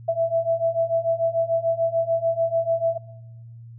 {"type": "beating tone pair", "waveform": "sine", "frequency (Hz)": [659.3, 666.1], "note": ["E5", "E5"], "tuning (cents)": [0, 18], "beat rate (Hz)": 6.8, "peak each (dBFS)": [-22, -22], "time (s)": [0.08, 2.98], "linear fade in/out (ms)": 10, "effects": ["noise-tail reverb RT60 0.9 s tail -20 dB re dry", "added 116 Hz sine -39 dBFS peak until 3.78 s"]}